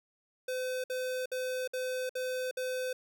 square tone bursts, 510 Hz, C5, 44 cents flat, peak -33 dBFS, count 6, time 0.48-2.93 s, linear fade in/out 5 ms, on 360 ms, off 58 ms, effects none

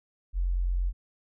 sine tone, 44.51 Hz, F1, 34 cents sharp, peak -24 dBFS, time 0.33-0.93 s, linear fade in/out 50 ms, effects none

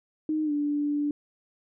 sine tone with pitch glide, 309.6 to 292.2 Hz, D#4 to D4, -9 to -9 cents, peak -24 dBFS, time 0.29-1.11 s, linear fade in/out 2 ms, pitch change -100 cents, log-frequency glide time 0.44-0.52 s, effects none

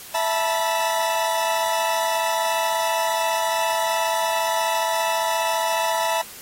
40% pulse chord, E suspended fourth, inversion none, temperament equal with one note detuned, 659.3 / 880 / 974.7 Hz, E5 / A5 / B5, 0 / 0 / -23 cents, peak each -24 dBFS, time 0.14-6.22 s, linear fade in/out 10 ms, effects white hiss -40 dBFS RMS until 6.41 s + AAC 48 kbps

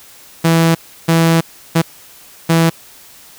sawtooth tone bursts at uneven times, 164.81 Hz, E3, in tune, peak -5 dBFS, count 4, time 0.44-0.75 / 1.08-1.41 / 1.75-1.82 / 2.49-2.7 s, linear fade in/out 10 ms, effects white hiss -41 dBFS RMS until 3.38 s

